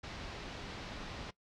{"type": "low-pass noise", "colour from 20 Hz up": "pink", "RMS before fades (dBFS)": -45, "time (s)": [0.03, 1.31], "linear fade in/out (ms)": 10, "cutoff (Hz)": 5100, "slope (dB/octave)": 24, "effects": ["noise-tail reverb RT60 0.1 s tail -19 dB re dry"]}